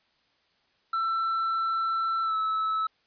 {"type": "tone with pitch glide", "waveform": "triangle", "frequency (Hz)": [1337, 1303.4], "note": ["E6", "E6"], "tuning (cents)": [24, -20], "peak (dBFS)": -23, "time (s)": [0.93, 2.87], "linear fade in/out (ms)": 5, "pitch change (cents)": -44, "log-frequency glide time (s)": [2.23, 2.35], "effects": ["white hiss -68 dBFS RMS until 3.06 s", "resampled to 11025 Hz"]}